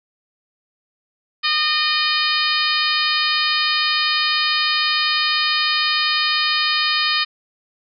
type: harmonic tone with a mistuned harmonic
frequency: 611 Hz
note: D#5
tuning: 32 cents flat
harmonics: 2 / 3 / 4 / 5 / 6 / 7 / 8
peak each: -24 / -24 / -24 / -24 / -24 / -24 / -24 dBFS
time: 1.43-7.25 s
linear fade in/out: 20 ms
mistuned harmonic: 6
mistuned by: +23 cents
effects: none